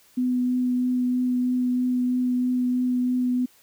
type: tone with vibrato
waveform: sine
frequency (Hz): 250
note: B3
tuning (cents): +21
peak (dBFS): -20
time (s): 0.17-3.46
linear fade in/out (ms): 10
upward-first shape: triangle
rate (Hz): 3.1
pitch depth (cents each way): 12
effects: white hiss -57 dBFS RMS until 3.62 s